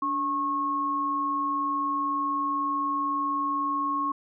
sine tone pair together, 289 / 1091 Hz, D4 / C#6, -28 / -28 cents, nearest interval octave + major seventh, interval 2300 cents, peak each -33 / -25 dBFS, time 0.02-4.12 s, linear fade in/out 5 ms, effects none

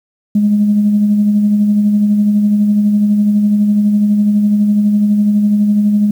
sine tone with tremolo, 207.7 Hz, G#3, in tune, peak -6 dBFS, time 0.35-6.11 s, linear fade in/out 5 ms, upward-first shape sine, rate 12 Hz, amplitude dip 35%, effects tanh soft clip ceiling -2 dBFS + 7-bit

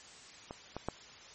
clicks, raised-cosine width 1 ms, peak -27 / -24 / -19 dBFS, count 3, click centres 0.509 / 0.766 / 0.886 s, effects white hiss -53 dBFS RMS until 1.34 s + MP3 32 kbps

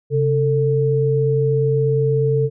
sine tone pair together, 135.64 / 445.8 Hz, C#3 / A4, -37 / +23 cents, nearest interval octave + major sixth, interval 2060 cents, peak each -17 dBFS, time 0.1-2.5 s, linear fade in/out 50 ms, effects none

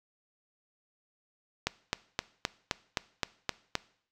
click train, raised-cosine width 0.2 ms, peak -10 dBFS, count 9, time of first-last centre 1.67-3.753 s, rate 3.84 Hz, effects noise-tail reverb RT60 0.6 s tail -20 dB re dry

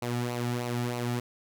sawtooth tone with flanger, 121.1 Hz, B2, 34 cents flat, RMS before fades -31 dBFS, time 0.02-1.2 s, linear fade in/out 5 ms, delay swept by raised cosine 0.58 to 1.98 ms, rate 3.2 Hz, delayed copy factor -0.6, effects none

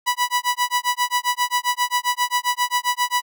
sawtooth tone with tremolo, 983 Hz, B5, 8 cents flat, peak -12 dBFS, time 0.06-3.22 s, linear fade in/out 20 ms, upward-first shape sine, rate 7.5 Hz, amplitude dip 100%, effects none

